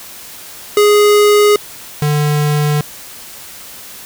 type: tone pair in turn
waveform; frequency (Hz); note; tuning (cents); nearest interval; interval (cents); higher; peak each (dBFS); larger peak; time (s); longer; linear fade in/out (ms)
square; 415.3 / 148.54; G#4 / D3; 0 / +20; octave + tritone; 1780; first; -7 / -12; first; 0.77-1.56 / 2.02-2.81; neither; 2
effects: white hiss -33 dBFS RMS until 4.05 s